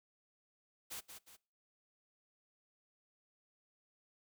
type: noise with echo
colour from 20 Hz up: white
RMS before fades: -45 dBFS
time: 0.9-1.01 s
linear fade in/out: 20 ms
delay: 180 ms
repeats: 2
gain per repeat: -7 dB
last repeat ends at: 1.37 s
effects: noise-tail reverb RT60 0.4 s tail -23 dB re dry

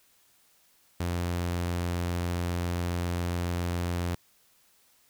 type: tone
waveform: sawtooth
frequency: 87.31 Hz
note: F2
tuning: in tune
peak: -24 dBFS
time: 1-4.15 s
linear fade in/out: 5 ms
effects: white hiss -64 dBFS RMS until 5.09 s

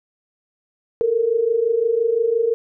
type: tone pair together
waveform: sine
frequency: 440.4 / 466.2 Hz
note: A4 / A#4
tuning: +2 / 0 cents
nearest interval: minor second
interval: 98 cents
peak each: -21 / -17 dBFS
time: 1.01-2.54 s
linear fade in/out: 0 ms
effects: none

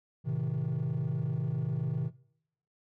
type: chord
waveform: triangle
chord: A diminished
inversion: none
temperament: equal with one note detuned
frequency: 110 / 130.81 / 158.65 Hz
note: A2 / C3 / Eb3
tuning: 0 / 0 / +34 cents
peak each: -34 / -29 / -30 dBFS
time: 0.24-2.11 s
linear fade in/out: 50 ms
effects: noise-tail reverb RT60 0.7 s tail -21 dB re dry + tanh soft clip ceiling -23 dBFS

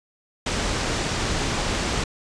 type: low-pass noise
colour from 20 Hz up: pink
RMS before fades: -25 dBFS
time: 0.46-2.04 s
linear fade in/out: 5 ms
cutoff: 7800 Hz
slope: 24 dB/octave
effects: resampled to 22050 Hz

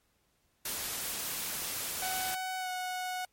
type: noise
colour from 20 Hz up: white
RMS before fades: -36 dBFS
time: 0.65-2.35 s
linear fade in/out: 5 ms
type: tone with pitch glide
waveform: sawtooth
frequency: 748 to 735.1 Hz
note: F#5 to F#5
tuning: +19 to -11 cents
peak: -30 dBFS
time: 2.02-3.25 s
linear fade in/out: 2 ms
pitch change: -30 cents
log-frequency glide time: 2.58-2.69 s
effects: pink hiss -73 dBFS RMS until 3.32 s + MP3 64 kbps

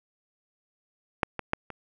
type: clicks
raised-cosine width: 0.5 ms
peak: -7 / -16 / -9 / -23 dBFS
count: 4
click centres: 1.232 / 1.393 / 1.534 / 1.703 s
effects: none

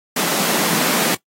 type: high-pass noise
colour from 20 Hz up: pink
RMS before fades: -19 dBFS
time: 0.16-1.15 s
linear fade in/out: 5 ms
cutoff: 150 Hz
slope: 96 dB/octave
effects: noise-tail reverb RT60 0.1 s tail -18 dB re dry + AAC 48 kbps

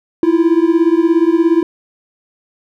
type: beating tone pair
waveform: triangle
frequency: 324.9 / 341.9 Hz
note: E4 / F4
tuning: -25 / -37 cents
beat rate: 17 Hz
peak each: -10 dBFS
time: 0.23-1.63 s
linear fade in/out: 2 ms
effects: none

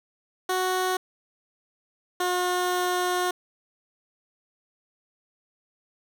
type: tone pair in turn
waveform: 15% pulse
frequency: 370 / 360.3 Hz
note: F#4 / F#4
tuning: 0 / -46 cents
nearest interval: unison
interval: 46 cents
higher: first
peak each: -17 dBFS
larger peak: neither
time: 0.49-0.97 / 2.2-3.31 s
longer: second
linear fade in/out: 5 ms
effects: none

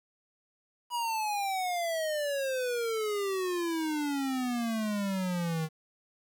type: exponential sweep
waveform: square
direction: down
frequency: 976 to 155.56 Hz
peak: -30 dBFS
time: 0.9-5.69 s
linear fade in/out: 50 ms
effects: 10-bit

